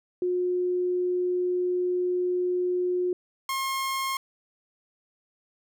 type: tone pair in turn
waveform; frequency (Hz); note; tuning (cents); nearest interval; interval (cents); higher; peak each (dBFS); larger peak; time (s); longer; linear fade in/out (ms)
sine / sawtooth; 360 / 1072.6; F#4 / C6; -47 / +43; octave + perfect fifth; 1890; second; -23; neither; 0.22-3.13 / 3.49-4.17; first; 2
effects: none